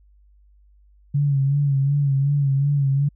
sine tone with vibrato, 140.1 Hz, C#3, 19 cents sharp, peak -16 dBFS, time 1.14-3.09 s, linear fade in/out 10 ms, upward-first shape sine, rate 2.7 Hz, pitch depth 54 cents each way, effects added 50 Hz sine -51 dBFS peak until 3.15 s

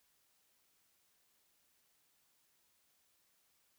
silence, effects white hiss -75 dBFS RMS until 3.78 s

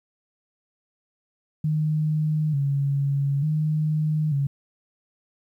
sine tone with vibrato, 146.83 Hz, D3, in tune, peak -20 dBFS, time 1.64-4.47 s, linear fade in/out 5 ms, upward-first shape square, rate 0.56 Hz, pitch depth 82 cents each way, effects 10-bit

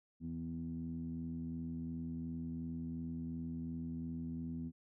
15% pulse tone with low-pass filter, 82.8 Hz, E2, 8 cents sharp, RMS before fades -42 dBFS, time 0.2-4.72 s, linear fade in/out 50 ms, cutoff 220 Hz, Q 9.9, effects none

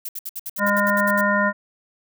violet noise bursts, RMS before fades -30 dBFS, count 12, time 0.05-1.211 s, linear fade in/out 5 ms, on 39 ms, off 63 ms
harmonic tone, 203.5 Hz, G#3, 35 cents flat, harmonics 1 / 3 / 5 / 7 / 9, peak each -23 / -23 / -23 / -23 / -23 dBFS, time 0.58-1.53 s, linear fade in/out 50 ms
effects none

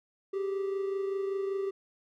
triangle tone pair together, 389.7 / 414.9 Hz, G4 / G#4, -10 / -2 cents, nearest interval minor second, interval 108 cents, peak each -28 / -38 dBFS, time 0.33-1.71 s, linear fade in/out 10 ms, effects none

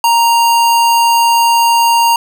square tone, 932.3 Hz, A#5, in tune, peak -8 dBFS, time 0.04-2.16 s, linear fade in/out 2 ms, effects none

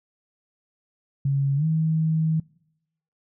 sine tone with pitch glide, 138.6 to 159.21 Hz, C#3 to D#3, 0 to +40 cents, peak -19 dBFS, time 1.25-2.4 s, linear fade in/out 5 ms, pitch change +240 cents, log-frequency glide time 1.56-1.65 s, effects noise-tail reverb RT60 0.8 s tail -24 dB re dry

